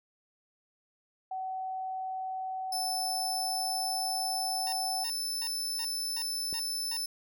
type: tone with pitch glide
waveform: sine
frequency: 755 to 763.8 Hz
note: F#5 to G5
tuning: +35 to -45 cents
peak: -33 dBFS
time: 1.31-5.04 s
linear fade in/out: 5 ms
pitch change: +20 cents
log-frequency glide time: 2.66-3.96 s
type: tone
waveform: sawtooth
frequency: 5274 Hz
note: E8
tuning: in tune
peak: -29 dBFS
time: 2.72-7.06 s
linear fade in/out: 5 ms
type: tone bursts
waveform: 10% pulse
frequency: 922 Hz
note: A#5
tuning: 19 cents flat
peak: -32 dBFS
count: 7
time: 4.67-6.968 s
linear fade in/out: 0 ms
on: 54 ms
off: 320 ms
type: click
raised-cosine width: 2 ms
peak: -30 dBFS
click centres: 6.528 s
effects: none